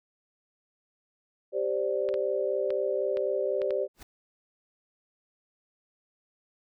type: chord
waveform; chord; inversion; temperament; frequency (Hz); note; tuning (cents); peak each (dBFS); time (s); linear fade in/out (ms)
sine; G suspended fourth; none; equal; 392 / 523.3 / 587.3; G4 / C5 / D5; 0 / 0 / 0; -30; 1.52-3.88; 50
type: clicks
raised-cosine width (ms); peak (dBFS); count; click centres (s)
0.3; -25; 6; 2.089 / 2.141 / 2.705 / 3.171 / 3.618 / 3.707
type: noise with exponential growth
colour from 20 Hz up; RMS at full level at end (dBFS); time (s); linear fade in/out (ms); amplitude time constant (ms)
pink; -40; 3.94-4.03; 5; 18
effects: none